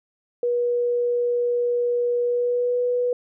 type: tone with pitch glide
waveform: sine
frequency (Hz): 483 to 490.9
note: B4 to B4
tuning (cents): -39 to -10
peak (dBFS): -19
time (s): 0.43-3.13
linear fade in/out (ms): 2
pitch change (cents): +29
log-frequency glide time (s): 2.22-2.79
effects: none